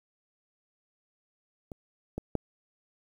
clicks, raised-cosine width 2 ms, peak -27 / -20 / -14 dBFS, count 3, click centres 1.718 / 2.18 / 2.353 s, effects 9-bit

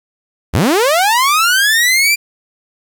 sawtooth linear sweep, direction up, 52.5 to 2392 Hz, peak -6 dBFS, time 0.53-2.16 s, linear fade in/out 20 ms, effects 8-bit

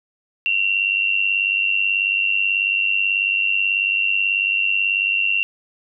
sine tone with amplitude modulation, 2741 Hz, F7, 33 cents flat, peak -13 dBFS, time 0.46-5.43 s, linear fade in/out 0 ms, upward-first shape sine, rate 98.3 Hz, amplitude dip 75%, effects none

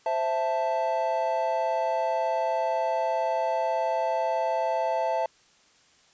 triangle chord, A minor, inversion first, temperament equal with one note detuned, 523.3 / 661.9 / 880 Hz, C5 / E5 / A5, 0 / +7 / 0 cents, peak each -29 / -25 / -26 dBFS, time 0.06-5.26 s, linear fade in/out 2 ms, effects white hiss -60 dBFS RMS until 6.13 s + resampled to 16000 Hz

